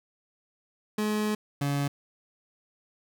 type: tone pair in turn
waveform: 30% pulse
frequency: 212.2 / 141.91 Hz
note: G#3 / C#3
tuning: +38 / +41 cents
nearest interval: perfect fifth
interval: 697 cents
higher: first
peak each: -23 dBFS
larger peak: neither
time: 0.98-1.35 / 1.61-1.88 s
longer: first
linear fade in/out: 5 ms
effects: none